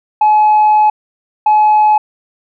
sine tone pair in turn, 851 / 851 Hz, G#5 / G#5, +42 / +42 cents, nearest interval unison, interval 0 cents, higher neither, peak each -4 dBFS, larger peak neither, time 0.21-0.9 / 1.46-1.98 s, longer first, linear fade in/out 5 ms, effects tanh soft clip ceiling -4 dBFS

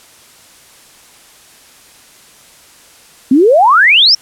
sine exponential sweep, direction up, 244.2 to 5640 Hz, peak -4 dBFS, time 3.31-4.15 s, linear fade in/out 5 ms, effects white hiss -42 dBFS RMS until 4.21 s + low-pass 11000 Hz 12 dB/octave

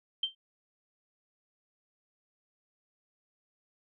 sine tone with exponential decay, 3136 Hz, G7, in tune, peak -24 dBFS, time 0.23-0.35 s, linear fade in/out 5 ms, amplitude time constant 24 ms, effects none

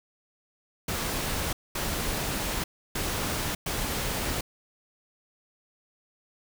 pink noise bursts at uneven times, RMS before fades -30 dBFS, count 4, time 0.88-1.53 / 1.75-2.64 / 2.95-3.55 / 3.66-4.41 s, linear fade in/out 5 ms, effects none

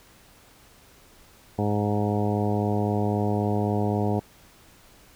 harmonic tone with a mistuned harmonic, 103.8 Hz, G#2, in tune, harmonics 1 / 2 / 3 / 4 / 5 / 6 / 7 / 8 / 9, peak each -26 / -27 / -31 / -30 / -34 / -36 / -32 / -38 / -39 dBFS, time 1.58-4.2 s, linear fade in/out 10 ms, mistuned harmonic 8, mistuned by +24 cents, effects pink hiss -54 dBFS RMS until 5.15 s

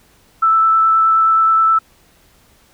sine tone with vibrato, 1320 Hz, E6, 2 cents sharp, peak -9 dBFS, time 0.42-1.79 s, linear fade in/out 10 ms, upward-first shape triangle, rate 9.5 Hz, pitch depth 11 cents each way, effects pink hiss -52 dBFS RMS until 2.73 s

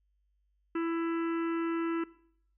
harmonic tone, 332.3 Hz, E4, 14 cents sharp, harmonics 1 / 3 / 4 / 5 / 6 / 7 / 8 / 9, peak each -29 / -44 / -40 / -47 / -49 / -57 / -49 / -59 dBFS, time 0.75-2.04 s, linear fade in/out 5 ms, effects noise-tail reverb RT60 0.7 s tail -20 dB re dry + added 50 Hz sine -70 dBFS peak until 2.57 s

